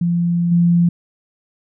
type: tone with level steps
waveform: sine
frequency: 172.2 Hz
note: F3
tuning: 24 cents flat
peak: -14 / -10 dBFS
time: 0.01-0.89 s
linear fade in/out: 5 ms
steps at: 0.51 s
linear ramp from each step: 10 ms
effects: none